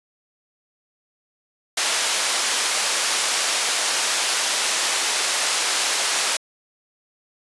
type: band-pass noise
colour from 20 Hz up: white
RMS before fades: -22 dBFS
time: 1.77-6.37 s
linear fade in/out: 5 ms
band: 520 to 7800 Hz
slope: 12 dB/octave
effects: resampled to 24000 Hz